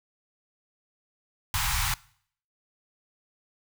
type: band-stop noise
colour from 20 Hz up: pink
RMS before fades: -27 dBFS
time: 1.54-1.94 s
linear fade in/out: 2 ms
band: 150 to 790 Hz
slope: 96 dB/octave
effects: noise-tail reverb RT60 0.6 s tail -22 dB re dry